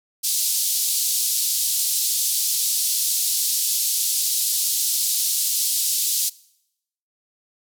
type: band-pass noise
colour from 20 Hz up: white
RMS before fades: -22 dBFS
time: 0.23-6.3 s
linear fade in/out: 20 ms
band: 3900 to 14000 Hz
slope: 24 dB/octave
effects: noise-tail reverb RT60 0.8 s tail -22 dB re dry